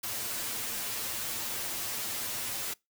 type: noise with comb filter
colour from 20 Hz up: white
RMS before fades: -35 dBFS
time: 0.03-2.74 s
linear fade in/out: 10 ms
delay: 8.8 ms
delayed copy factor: +0.85
effects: noise-tail reverb RT60 0.2 s tail -24 dB re dry